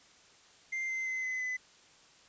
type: tone with pitch steps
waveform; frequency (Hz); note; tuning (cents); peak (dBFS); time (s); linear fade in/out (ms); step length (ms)
triangle; 2093 / 2073 / 2052 / 2032 / 2012; C7 / C7 / C7 / B6 / B6; 0 / -17 / -34 / +49 / +32; -31; 0.72-1.57; 10; 170
effects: white hiss -60 dBFS RMS until 2.28 s + resampled to 16000 Hz